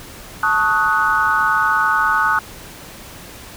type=chord; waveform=sine; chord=D# half-diminished seventh; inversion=second; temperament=equal with one note detuned; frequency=880 / 1108.7 / 1258.2 / 1480 Hz; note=A5 / C#6 / D#6 / F#6; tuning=0 / 0 / +19 / 0 cents; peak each=-21 / -22 / -18 / -17 dBFS; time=0.43-2.39 s; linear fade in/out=2 ms; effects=pink hiss -37 dBFS RMS until 3.56 s